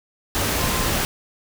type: tone in noise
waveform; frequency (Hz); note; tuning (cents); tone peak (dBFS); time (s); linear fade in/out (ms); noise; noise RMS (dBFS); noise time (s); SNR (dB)
sine; 1040; C6; -11; -31; 0.58-0.89; 0; pink; -22; 0.35-1.05; -12
effects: none

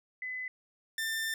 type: tone pair in turn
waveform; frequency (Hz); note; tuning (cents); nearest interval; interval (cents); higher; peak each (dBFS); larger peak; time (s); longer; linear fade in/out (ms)
sine / sawtooth; 2015 / 1790.3; B6 / A6; +34 / +30; major second; 204; first; -35 / -28; second; 0.22-0.48 / 0.98-1.34; second; 2
effects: none

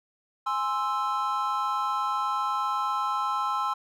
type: chord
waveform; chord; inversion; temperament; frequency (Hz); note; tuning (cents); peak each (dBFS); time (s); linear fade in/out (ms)
triangle; Ab augmented; none; equal; 830.6 / 1046.5 / 1318.5; Ab5 / C6 / E6; 0 / 0 / 0; -30 / -27 / -27; 0.46-3.74; 10
effects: none

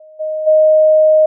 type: tone with level steps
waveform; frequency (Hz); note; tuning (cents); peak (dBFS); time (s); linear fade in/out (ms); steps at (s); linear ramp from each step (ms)
sine; 622; D#5; -1; -37 / -17 / -6; 0-1.26; 5; 0.19 / 0.46; 20
effects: none

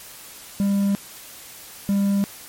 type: tone pair in turn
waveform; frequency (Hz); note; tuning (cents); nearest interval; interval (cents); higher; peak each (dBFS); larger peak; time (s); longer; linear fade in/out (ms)
triangle; 199.3 / 199.3; G3 / G3; +29 / +29; unison; 0; neither; -15; neither; 0.6-0.95 / 1.89-2.24; neither; 0
effects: white hiss -41 dBFS RMS until 2.48 s + MP3 64 kbps

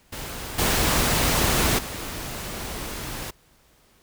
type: noise with level steps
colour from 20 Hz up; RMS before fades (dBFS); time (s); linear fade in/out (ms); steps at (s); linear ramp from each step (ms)
pink; -34 / -21 / -33; 0.12-3.31; 10; 0.58 / 1.78; 10
effects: pink hiss -59 dBFS RMS until 4.02 s

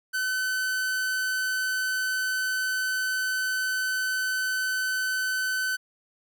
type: tone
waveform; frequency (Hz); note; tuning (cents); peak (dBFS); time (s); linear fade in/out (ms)
45% pulse; 1518; F#6; +44; -25; 0.13-5.77; 20
effects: none

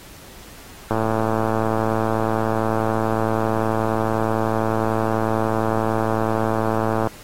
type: click train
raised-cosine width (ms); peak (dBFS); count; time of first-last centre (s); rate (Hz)
1; -7; 685; 0.91-7.072; 111
effects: pink hiss -43 dBFS RMS until 7.23 s + AAC 48 kbps

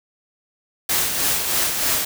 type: noise with tremolo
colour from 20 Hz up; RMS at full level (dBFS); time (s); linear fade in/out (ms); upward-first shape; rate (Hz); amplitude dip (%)
white; -19; 0.89-2.05; 5; sine; 3.2; 45
effects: none

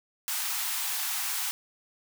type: high-pass noise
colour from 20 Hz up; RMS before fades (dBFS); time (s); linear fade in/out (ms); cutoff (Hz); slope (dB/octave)
white; -31; 0.28-1.51; 0; 730; 96
effects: none

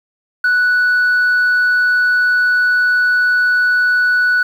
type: tone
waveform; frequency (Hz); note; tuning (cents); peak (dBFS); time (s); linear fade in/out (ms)
sine; 1479; F#6; -1; -8; 0.44-4.43; 5
effects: tanh soft clip ceiling -9 dBFS + 7-bit

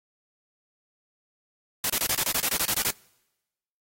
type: noise bursts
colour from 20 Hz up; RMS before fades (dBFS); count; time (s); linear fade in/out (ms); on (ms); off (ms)
white; -25; 13; 1.84-2.906; 2; 58; 26
effects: noise-tail reverb RT60 1.0 s tail -26 dB re dry + AAC 48 kbps

